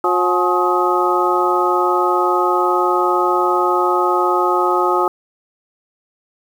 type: harmonic tone with a mistuned harmonic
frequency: 179.9 Hz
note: F#3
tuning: 48 cents flat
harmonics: 2 / 3 / 4 / 5 / 6 / 7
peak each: -18 / -24 / -23 / -19 / -24 / -18 dBFS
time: 0.04-5.08 s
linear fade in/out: 2 ms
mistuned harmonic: 5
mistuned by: -89 cents
effects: 7-bit